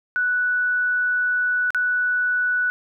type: tone with dropouts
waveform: sine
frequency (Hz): 1480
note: F#6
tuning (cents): 0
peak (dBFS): -18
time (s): 0.16-2.7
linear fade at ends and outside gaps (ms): 0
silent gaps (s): 1.705-1.747
effects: none